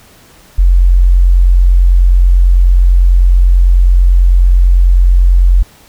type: tone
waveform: sine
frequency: 44.57 Hz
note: F1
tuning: 36 cents sharp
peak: -3 dBFS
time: 0.58-5.63 s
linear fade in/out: 10 ms
effects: pink hiss -42 dBFS RMS until 5.88 s